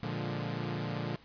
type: chord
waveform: sawtooth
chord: Bb dominant seventh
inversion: none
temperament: equal with one note detuned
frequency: 117.15 / 146.83 / 174.61 / 207.7 Hz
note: Bb2 / D3 / F3 / Ab3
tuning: +9 / 0 / 0 / 0 cents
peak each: -34 / -34 / -36 / -39 dBFS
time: 0.03-1.16 s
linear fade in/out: 0 ms
effects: pink hiss -58 dBFS RMS until 1.24 s + resampled to 11025 Hz